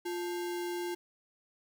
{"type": "tone with sample-and-hold", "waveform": "sine", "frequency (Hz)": 350.5, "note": "F4", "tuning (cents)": 6, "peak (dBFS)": -33, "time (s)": [0.05, 0.95], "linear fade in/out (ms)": 10, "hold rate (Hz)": 1225, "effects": []}